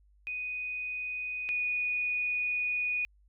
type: tone pair in turn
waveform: sine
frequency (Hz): 2489 / 2469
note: D#7 / D#7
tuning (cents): 0 / -14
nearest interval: unison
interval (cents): 14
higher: first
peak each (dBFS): -33 / -28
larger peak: second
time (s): 0.27-1.49 / 1.49-3.05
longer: second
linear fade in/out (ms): 0
effects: added 50 Hz sine -60 dBFS peak until 3.28 s